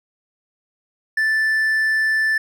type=tone; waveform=triangle; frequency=1760 Hz; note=A6; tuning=in tune; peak=-14 dBFS; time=1.17-2.38 s; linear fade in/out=5 ms; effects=none